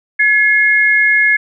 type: tone pair together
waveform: sine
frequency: 1700 / 2151 Hz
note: G#6 / C7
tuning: +40 / +47 cents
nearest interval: major third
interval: 407 cents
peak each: -11 dBFS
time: 0.19-1.37 s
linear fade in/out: 10 ms
effects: none